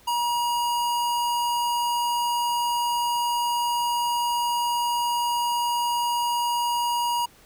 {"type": "tone", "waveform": "square", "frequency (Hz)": 955, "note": "A#5", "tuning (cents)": 42, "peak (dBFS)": -23, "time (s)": [0.07, 7.26], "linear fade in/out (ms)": 10, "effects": ["pink hiss -54 dBFS RMS until 7.45 s"]}